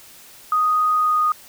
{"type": "tone with pitch glide", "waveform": "sine", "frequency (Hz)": [1244.5, 1236.6], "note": ["D#6", "D#6"], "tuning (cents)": [0, -11], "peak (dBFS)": -15, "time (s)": [0.52, 1.32], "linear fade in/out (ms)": 2, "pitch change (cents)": -11, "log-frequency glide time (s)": [0.97, 1.19], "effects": ["white hiss -45 dBFS RMS until 1.48 s"]}